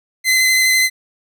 sawtooth tone with vibrato, 2048 Hz, C7, 38 cents flat, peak -8 dBFS, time 0.24-0.9 s, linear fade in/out 50 ms, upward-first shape square, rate 12 Hz, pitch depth 11 cents each way, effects none

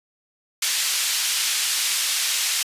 pink band-pass noise, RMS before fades -23 dBFS, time 0.62-2.63 s, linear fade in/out 5 ms, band 2900 to 11000 Hz, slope 12 dB/octave, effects resampled to 32000 Hz

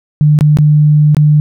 sine tone with dropouts, 150 Hz, D3, 37 cents sharp, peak -4 dBFS, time 0.21-1.4 s, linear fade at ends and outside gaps 0 ms, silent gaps 0.389-0.409 / 0.571-0.587 / 1.147-1.168 s, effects none

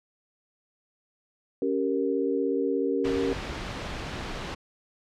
sine chord, G diminished, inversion second, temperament equal with one note detuned, 277.2 / 389.5 / 466.2 Hz, Db4 / G4 / Bb4, 0 / -11 / 0 cents, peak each -28 dBFS, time 1.62-3.33 s, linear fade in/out 2 ms
pink noise, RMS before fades -34 dBFS, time 3.04-4.55 s, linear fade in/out 10 ms
effects low-pass 4000 Hz 12 dB/octave

